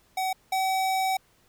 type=tone pair in turn; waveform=square; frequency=755 / 760.7 Hz; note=F#5 / F#5; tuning=+35 / +48 cents; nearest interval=unison; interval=13 cents; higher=second; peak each=-26 / -24 dBFS; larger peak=second; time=0.17-0.33 / 0.52-1.17 s; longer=second; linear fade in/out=5 ms; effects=pink hiss -63 dBFS RMS until 1.48 s